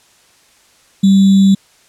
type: tone with sample-and-hold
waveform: sine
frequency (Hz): 194.8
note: G3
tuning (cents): -11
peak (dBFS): -5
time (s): 1.03-1.55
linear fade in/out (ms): 10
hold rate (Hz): 3675
effects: white hiss -50 dBFS RMS until 1.88 s + low-pass 9000 Hz 12 dB/octave